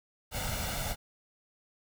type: noise with comb filter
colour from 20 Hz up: pink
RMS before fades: -34 dBFS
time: 0.31-0.96 s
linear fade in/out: 50 ms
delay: 1.4 ms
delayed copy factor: +0.7
effects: none